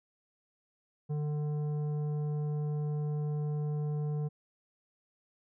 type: tone with tanh clipping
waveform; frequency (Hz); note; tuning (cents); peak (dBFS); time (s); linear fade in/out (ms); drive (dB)
sine; 149.1; D3; +27; -32; 1.09-4.29; 20; 10
effects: none